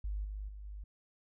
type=tone with level steps; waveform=sine; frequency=50.8 Hz; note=G#1; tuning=38 cents flat; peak=-34 / -38 / -44 / -42 dBFS; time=0.04-0.84 s; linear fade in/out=5 ms; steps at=0.24 / 0.48 / 0.64 s; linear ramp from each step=10 ms; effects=none